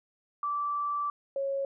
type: tone pair in turn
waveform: sine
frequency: 1164 / 549.3 Hz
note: D6 / C#5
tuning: -16 / -16 cents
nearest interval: octave + minor second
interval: 1300 cents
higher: first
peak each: -28 dBFS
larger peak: neither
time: 0.43-1.1 / 1.36-1.65 s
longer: first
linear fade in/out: 2 ms
effects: none